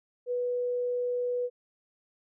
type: tone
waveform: sine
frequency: 491.2 Hz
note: B4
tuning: 9 cents flat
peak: -27 dBFS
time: 0.26-1.5 s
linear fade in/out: 50 ms
effects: none